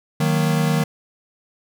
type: chord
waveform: square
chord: D# minor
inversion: none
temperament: equal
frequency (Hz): 155.56 / 185 / 233.1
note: D#3 / F#3 / A#3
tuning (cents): 0 / 0 / 0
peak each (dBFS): -19 / -24 / -25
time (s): 0.2-0.84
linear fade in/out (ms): 5
effects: none